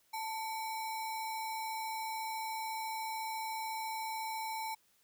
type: tone with sample-and-hold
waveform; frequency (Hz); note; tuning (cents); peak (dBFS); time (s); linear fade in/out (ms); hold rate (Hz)
sine; 886; A5; +12; -36; 0.13-4.75; 10; 3150
effects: white hiss -71 dBFS RMS until 5.03 s